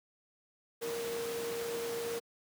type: tone in noise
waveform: sine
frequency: 466.2 Hz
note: A#4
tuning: in tune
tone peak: -35 dBFS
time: 0.81-2.2 s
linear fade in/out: 20 ms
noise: pink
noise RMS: -41 dBFS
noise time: 0.81-2.2 s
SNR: +3 dB
effects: high-pass 200 Hz 12 dB/octave